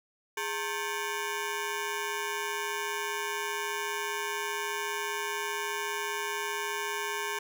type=ring-modulated tone; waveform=15% pulse; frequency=661 Hz; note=E5; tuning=5 cents sharp; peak=-22 dBFS; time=0.37-7.39 s; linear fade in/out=5 ms; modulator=248 Hz; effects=none